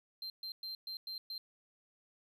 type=tone bursts at uneven times; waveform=triangle; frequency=4146 Hz; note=C8; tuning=17 cents flat; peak=-39 dBFS; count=6; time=0.22-0.3 / 0.43-0.52 / 0.63-0.75 / 0.87-0.97 / 1.07-1.18 / 1.3-1.38 s; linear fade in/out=2 ms; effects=none